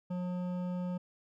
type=tone with hard clipping; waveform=sine; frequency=179.7 Hz; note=F3; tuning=50 cents sharp; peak=-35 dBFS; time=0.1-0.98 s; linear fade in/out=10 ms; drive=11 dB; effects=none